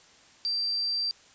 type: tone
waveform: sine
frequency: 4699 Hz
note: D8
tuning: in tune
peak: -26 dBFS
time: 0.45-1.11 s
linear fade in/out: 0 ms
effects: white hiss -56 dBFS RMS until 1.34 s + resampled to 16000 Hz